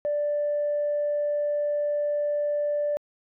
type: tone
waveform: sine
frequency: 587.3 Hz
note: D5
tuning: in tune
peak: -22 dBFS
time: 0.05-2.97 s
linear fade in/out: 0 ms
effects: tanh soft clip ceiling -19 dBFS